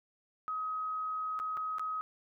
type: tone with dropouts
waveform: sine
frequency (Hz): 1266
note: D#6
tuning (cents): +30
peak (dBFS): -33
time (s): 0.48-2.01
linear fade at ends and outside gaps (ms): 0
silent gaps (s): 1.391-1.399 / 1.57-1.574 / 1.784-1.795
effects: none